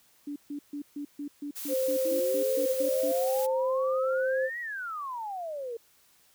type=tone bursts; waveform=sine; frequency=289 Hz; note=D4; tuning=28 cents flat; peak=-33 dBFS; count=13; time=0.27-3.12 s; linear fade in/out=5 ms; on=90 ms; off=140 ms
type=noise; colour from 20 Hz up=blue; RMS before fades=-38 dBFS; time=1.55-3.47 s; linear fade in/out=20 ms
type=tone; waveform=sine; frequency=523.3 Hz; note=C5; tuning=in tune; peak=-25 dBFS; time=1.68-4.5 s; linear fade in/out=50 ms
type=exponential two-way sweep; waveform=sine; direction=up then down; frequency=315.4 to 1949 to 449 Hz; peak=-33 dBFS; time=2.05-5.77 s; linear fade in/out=5 ms; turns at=4.6 s
effects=white hiss -63 dBFS RMS until 6.34 s